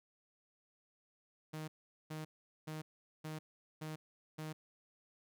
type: tone bursts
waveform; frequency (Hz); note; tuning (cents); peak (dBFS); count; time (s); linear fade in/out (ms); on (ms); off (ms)
sawtooth; 155.7; D#3; +2; -38; 6; 1.53-4.53; 10; 150; 420
effects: none